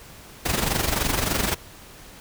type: noise with amplitude modulation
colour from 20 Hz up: pink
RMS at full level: -21 dBFS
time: 0.45-1.55 s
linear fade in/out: 10 ms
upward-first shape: sine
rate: 23.4 Hz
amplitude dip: 65%
effects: pink hiss -45 dBFS RMS until 2.2 s